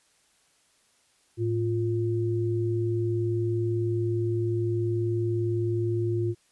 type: tone pair together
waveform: sine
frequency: 109.9 / 349.2 Hz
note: A2 / F4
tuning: -2 / 0 cents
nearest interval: octave + minor sixth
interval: 2002 cents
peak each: -26 / -27 dBFS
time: 1.37-6.35 s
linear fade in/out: 50 ms
effects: white hiss -65 dBFS RMS until 6.51 s + resampled to 24000 Hz